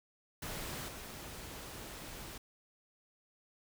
pink noise with level steps, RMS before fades -42 / -47 dBFS, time 0.42-2.38 s, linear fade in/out 5 ms, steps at 0.88 s, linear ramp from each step 5 ms, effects none

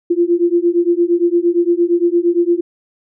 sine beating tone pair, 341.4 / 350.1 Hz, F4 / F4, -39 / +4 cents, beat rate 8.7 Hz, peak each -14 / -14 dBFS, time 0.1-2.61 s, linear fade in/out 10 ms, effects none

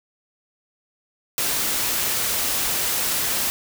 white noise, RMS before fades -23 dBFS, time 1.38-3.5 s, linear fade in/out 0 ms, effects none

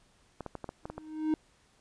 clicks, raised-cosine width 1 ms, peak -24 dBFS, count 8, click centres 0.407 / 0.463 / 0.553 / 0.643 / 0.691 / 0.855 / 0.9 / 0.98 s
triangle tone with exponential growth, 311.1 Hz, D#4, in tune, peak -21 dBFS, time 0.83-1.34 s, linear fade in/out 1 ms, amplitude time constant 110 ms
effects pink hiss -66 dBFS RMS until 1.8 s + resampled to 22050 Hz

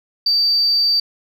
sine tone, 4638 Hz, D8, 22 cents flat, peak -12 dBFS, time 0.26-1 s, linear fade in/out 5 ms, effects tanh soft clip ceiling -8 dBFS

